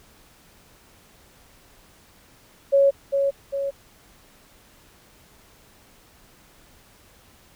sine tone with echo, 554.4 Hz, C#5, in tune, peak -13 dBFS, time 2.72-2.91 s, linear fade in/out 20 ms, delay 400 ms, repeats 2, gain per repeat -5 dB, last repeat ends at 3.71 s, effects pink hiss -54 dBFS RMS until 7.55 s

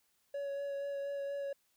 triangle tone with vibrato, 561 Hz, C#5, 21 cents sharp, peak -34 dBFS, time 0.34-1.53 s, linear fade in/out 5 ms, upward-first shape sine, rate 4.2 Hz, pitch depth 14 cents each way, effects white hiss -75 dBFS RMS until 1.76 s

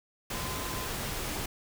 sine tone in noise, 1028 Hz, C6, 31 cents flat, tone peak -42 dBFS, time 0.34-0.87 s, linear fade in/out 5 ms, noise pink, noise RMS -35 dBFS, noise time 0.3-1.46 s, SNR -10 dB, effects none

